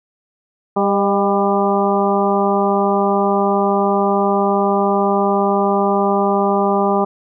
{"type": "harmonic tone with a mistuned harmonic", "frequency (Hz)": 198.9, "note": "G3", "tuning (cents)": 25, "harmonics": [1, 2, 3, 4, 5, 6], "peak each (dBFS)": [-19, -18, -21, -19, -23, -23], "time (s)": [0.76, 7.05], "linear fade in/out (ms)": 10, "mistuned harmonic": 3, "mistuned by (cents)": 37, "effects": []}